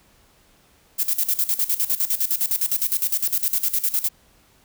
violet noise with tremolo, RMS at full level -20 dBFS, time 0.98-4.09 s, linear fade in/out 20 ms, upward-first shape square, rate 9.8 Hz, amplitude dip 80%, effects pink hiss -57 dBFS RMS until 4.64 s

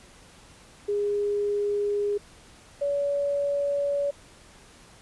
sine tone pair in turn, 410 / 568.8 Hz, G#4 / C#5, -22 / +45 cents, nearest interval tritone, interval 567 cents, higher second, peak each -23 dBFS, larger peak neither, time 0.88-2.18 / 2.81-4.11 s, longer neither, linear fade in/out 10 ms, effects pink hiss -52 dBFS RMS until 5.01 s + resampled to 24000 Hz

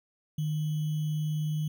sine tone with sample-and-hold, 153.1 Hz, D#3, 28 cents flat, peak -27 dBFS, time 0.38-1.68 s, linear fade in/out 5 ms, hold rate 3150 Hz, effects none

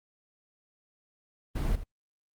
brown noise with echo, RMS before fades -28 dBFS, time 1.55-1.76 s, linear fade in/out 10 ms, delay 80 ms, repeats 1, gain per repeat -12 dB, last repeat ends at 1.84 s, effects Opus 24 kbps

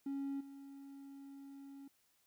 triangle tone with level steps, 276.4 Hz, C#4, 5 cents flat, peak -35 / -48 dBFS, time 0.06-1.88 s, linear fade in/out 5 ms, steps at 0.4 s, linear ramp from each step 10 ms, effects tanh soft clip ceiling -32 dBFS + white hiss -75 dBFS RMS until 2.26 s

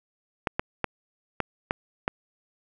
clicks, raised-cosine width 0.5 ms, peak -9 dBFS, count 6, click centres 0.472 / 0.595 / 0.843 / 1.403 / 1.709 / 2.079 s, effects none

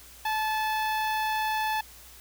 sawtooth tone with notch filter, 868 Hz, A5, 24 cents flat, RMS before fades -28 dBFS, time 0.25-1.81 s, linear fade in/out 5 ms, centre 7800 Hz, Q 0.63, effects added 60 Hz sine -54 dBFS peak until 2.2 s + white hiss -50 dBFS RMS until 2.2 s

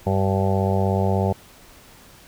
harmonic tone, 96.6 Hz, G2, 25 cents flat, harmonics 1 / 2 / 4 / 5 / 6 / 7 / 8 / 9, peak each -21 / -24 / -27 / -28 / -29 / -29 / -30 / -31 dBFS, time 0.06-1.33 s, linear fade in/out 10 ms, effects pink hiss -48 dBFS RMS until 2.27 s

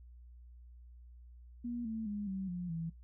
sine tone with pitch steps, 239.6 / 222.3 / 206.2 / 191.27 / 177.44 / 164.6 Hz, A#3 / A3 / G#3 / G3 / F3 / E3, +48 / +18 / -12 / -42 / +28 / -2 cents, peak -36 dBFS, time 1.64-2.9 s, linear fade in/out 10 ms, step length 210 ms, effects noise-tail reverb RT60 0.2 s tail -22 dB re dry + added 60 Hz sine -52 dBFS peak until 3.03 s

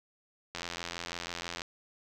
click train, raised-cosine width 0.2 ms, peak -19 dBFS, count 93, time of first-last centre 0.55-1.619 s, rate 86.1 Hz, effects 9-bit

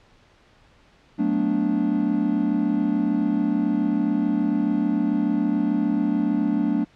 triangle chord, B minor seventh, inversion second, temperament equal with one note detuned, 185 / 220 / 246.9 / 291.6 Hz, F#3 / A3 / B3 / D4, 0 / 0 / 0 / -12 cents, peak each -26 / -22 / -25 / -21 dBFS, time 1.18-6.85 s, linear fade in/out 20 ms, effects pink hiss -56 dBFS RMS until 6.95 s + low-pass 4000 Hz 12 dB/octave

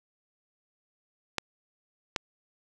clicks, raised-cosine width 0.2 ms, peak -10 dBFS, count 2, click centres 1.383 / 2.162 s, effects 7-bit

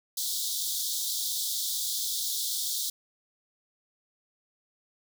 pink high-pass noise, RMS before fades -31 dBFS, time 0.17-2.9 s, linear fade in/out 5 ms, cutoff 3400 Hz, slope 96 dB/octave, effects none

